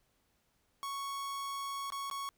45% pulse tone with dropouts, 1108.7 Hz, C#6, in tune, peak -37 dBFS, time 0.83-2.29 s, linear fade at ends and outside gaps 0 ms, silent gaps 1.902-1.922 / 2.1-2.112 s, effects pink hiss -75 dBFS RMS until 2.37 s

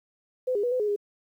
sine tone with pitch steps, 508 / 408.9 / 487 / 506 / 419.5 / 409.8 Hz, B4 / G#4 / B4 / B4 / G#4 / G#4, +49 / -27 / -24 / +42 / +17 / -23 cents, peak -23 dBFS, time 0.47-0.962 s, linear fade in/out 10 ms, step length 82 ms, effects 10-bit

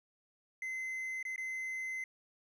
triangle tone with dropouts, 2056 Hz, C7, 31 cents flat, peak -35 dBFS, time 0.62-2.04 s, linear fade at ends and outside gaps 2 ms, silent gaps 1.228-1.251 / 1.361-1.379 s, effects none

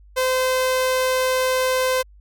sawtooth tone, 515 Hz, C5, 28 cents flat, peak -14 dBFS, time 0.16-2.03 s, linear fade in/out 20 ms, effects added 50 Hz sine -45 dBFS peak until 2.2 s

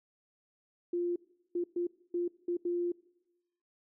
sine tone bursts at uneven times, 349.2 Hz, F4, in tune, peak -29 dBFS, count 6, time 0.93-1.16 / 1.55-1.64 / 1.76-1.87 / 2.14-2.28 / 2.48-2.57 / 2.65-2.92 s, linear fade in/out 5 ms, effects noise-tail reverb RT60 1.0 s tail -22 dB re dry

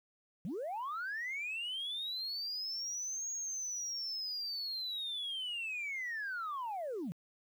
sine linear two-way sweep, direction up then down, 149.4 to 6645 to 149.4 Hz, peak -35 dBFS, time 0.45-7.12 s, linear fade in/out 0 ms, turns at 3.31 s, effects tanh soft clip ceiling -34 dBFS + 11-bit

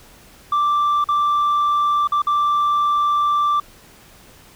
sine tone with dropouts, 1174 Hz, D6, 1 cent flat, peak -12 dBFS, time 0.52-3.6 s, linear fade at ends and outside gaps 5 ms, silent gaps 1.042-1.087 / 2.074-2.12 / 2.22-2.269 s, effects tanh soft clip ceiling -14 dBFS + pink hiss -47 dBFS RMS until 4.55 s

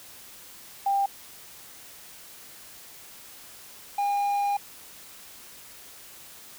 sine / triangle tone pair in turn, 794 / 809.3 Hz, G5 / G#5, +22 / -45 cents, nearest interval unison, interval 33 cents, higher second, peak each -21 dBFS, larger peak neither, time 0.86-1.06 / 3.98-4.57 s, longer second, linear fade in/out 5 ms, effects white hiss -47 dBFS RMS until 6.58 s

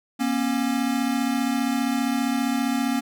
square tone pair together, 237.9 / 273 Hz, A#3 / C#4, +35 / -26 cents, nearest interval major second, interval 239 cents, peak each -25 / -25 dBFS, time 0.19-3.01 s, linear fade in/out 20 ms, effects none

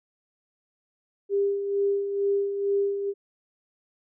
sine tone with tremolo, 399.8 Hz, G4, 34 cents sharp, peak -20 dBFS, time 1.29-3.14 s, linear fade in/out 50 ms, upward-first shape sine, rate 2.2 Hz, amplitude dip 55%, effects none

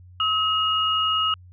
sine tone pair together, 1278 / 2869 Hz, D#6 / F7, +46 / +46 cents, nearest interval octave + major second, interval 1400 cents, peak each -22 dBFS, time 0.2-1.34 s, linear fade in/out 2 ms, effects added 90 Hz sine -44 dBFS peak until 1.52 s

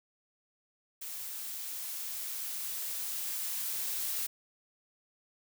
blue noise with level ramp, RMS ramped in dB -41 to -34 dBFS, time 1.01-4.27 s, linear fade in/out 10 ms, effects none

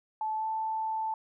sine tone with pitch glide, 870 to 880.6 Hz, A5 to A5, -20 to +1 cents, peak -29 dBFS, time 0.21-1.14 s, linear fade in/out 2 ms, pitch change +21 cents, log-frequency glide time 0.36-0.47 s, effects none

